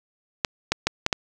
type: clicks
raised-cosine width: 0.2 ms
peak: -3 dBFS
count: 5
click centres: 0.448 / 0.72 / 0.87 / 1.064 / 1.128 s
effects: none